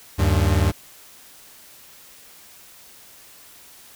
40% pulse tone pair together, 76.3 / 96.52 Hz, D#2 / G2, -33 / -26 cents, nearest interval major third, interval 407 cents, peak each -18 dBFS, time 0.18-0.72 s, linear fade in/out 20 ms, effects white hiss -47 dBFS RMS until 3.95 s

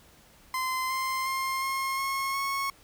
30% pulse tone with pitch steps, 1034 / 1046.6 / 1059.4 / 1072.3 / 1085.4 / 1098.7 Hz, C6 / C6 / C6 / C6 / C#6 / C#6, -21 / 0 / +21 / +42 / -37 / -16 cents, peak -25 dBFS, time 0.54-2.7 s, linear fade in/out 2 ms, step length 360 ms, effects pink hiss -57 dBFS RMS until 2.83 s

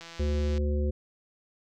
click train, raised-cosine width 0.2 ms, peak -27 dBFS, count 96, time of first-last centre 0.01-0.579 s, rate 167 Hz
harmonic tone, 73.42 Hz, D2, in tune, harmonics 1 / 3 / 5 / 7, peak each -25 / -35 / -35 / -37 dBFS, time 0.19-0.91 s, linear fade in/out 10 ms
effects none

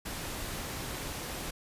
pink noise, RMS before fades -38 dBFS, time 0.05-1.51 s, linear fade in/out 10 ms, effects resampled to 32000 Hz

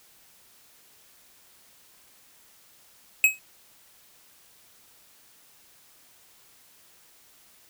square tone with exponential decay, 2554 Hz, D#7, 45 cents sharp, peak -12 dBFS, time 3.24-3.39 s, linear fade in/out 1 ms, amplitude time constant 31 ms, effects white hiss -57 dBFS RMS until 7.69 s

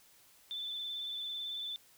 sine tone with vibrato, 3520 Hz, A7, in tune, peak -37 dBFS, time 0.51-1.76 s, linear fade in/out 0 ms, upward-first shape sine, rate 18 Hz, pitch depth 26 cents each way, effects white hiss -63 dBFS RMS until 1.97 s

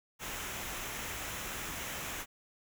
pink noise with comb filter, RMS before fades -40 dBFS, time 0.19-2.26 s, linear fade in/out 50 ms, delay 0.22 ms, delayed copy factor -0.5, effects none

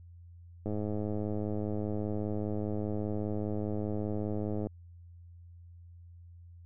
click train, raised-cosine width 2 ms, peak -22 dBFS, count 422, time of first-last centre 0.66-4.67 s, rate 105 Hz, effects added 86 Hz sine -49 dBFS peak until 6.65 s

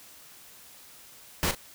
pink noise with echo, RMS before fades -26 dBFS, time 1.43-1.51 s, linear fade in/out 0 ms, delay 38 ms, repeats 1, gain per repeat -10 dB, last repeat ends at 1.548 s, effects white hiss -51 dBFS RMS until 1.74 s

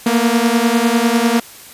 sawtooth beating tone pair, 228.7 / 238.7 Hz, A#3 / A#3, -33 / +41 cents, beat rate 10 Hz, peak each -11 dBFS, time 0.06-1.4 s, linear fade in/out 5 ms, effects white hiss -38 dBFS RMS until 1.73 s + resampled to 32000 Hz

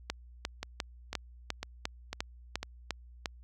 two click trains, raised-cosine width 0.2 ms, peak -19 / -15 dBFS, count 5 / 10, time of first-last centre 0.63-2.63 / 0.1-3.258 s, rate 2 / 2.85 Hz, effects added 60 Hz sine -50 dBFS peak until 3.43 s

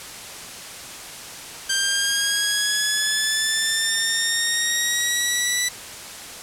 10% pulse linear sweep, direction up, 1577 to 1975.5 Hz, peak -10 dBFS, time 1.69-5.69 s, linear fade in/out 10 ms, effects white hiss -36 dBFS RMS until 6.42 s + low-pass 10000 Hz 12 dB/octave

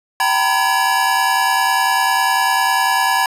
square tone cluster, 776 / 924 / 994 / 1692 Hz, G5 / A#5 / B5 / G#6, -18 / -16 / +11 / +32 cents, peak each -20 dBFS, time 0.2-3.26 s, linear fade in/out 2 ms, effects resampled to 32000 Hz + 8-bit

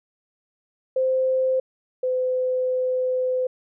sine tone pair in turn, 520 / 509.6 Hz, C5 / C5, -11 / -46 cents, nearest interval unison, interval 35 cents, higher first, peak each -18 / -20 dBFS, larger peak first, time 0.96-1.6 / 2.03-3.47 s, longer second, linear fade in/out 5 ms, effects none

